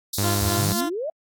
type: high-pass noise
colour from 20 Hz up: pink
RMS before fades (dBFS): -28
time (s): 0.13-0.81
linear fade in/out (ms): 5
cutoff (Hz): 3700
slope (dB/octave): 96
type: tone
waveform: sawtooth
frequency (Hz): 101.2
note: G#2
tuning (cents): -44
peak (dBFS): -18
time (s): 0.18-0.73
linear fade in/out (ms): 5
type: tone with tremolo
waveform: 15% pulse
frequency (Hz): 346.1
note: F4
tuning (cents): -16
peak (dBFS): -17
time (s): 0.22-0.9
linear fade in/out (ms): 20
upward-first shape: triangle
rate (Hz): 3.8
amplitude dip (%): 80
type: exponential sweep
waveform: sine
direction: up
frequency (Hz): 66.1 to 667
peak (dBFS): -25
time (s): 0.41-1.1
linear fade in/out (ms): 5
effects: AAC 64 kbps